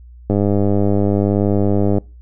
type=click train; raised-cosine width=2 ms; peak=-4 dBFS; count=171; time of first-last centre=0.3-1.983 s; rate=101 Hz; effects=noise-tail reverb RT60 0.3 s tail -25 dB re dry + added 60 Hz sine -37 dBFS peak until 2.21 s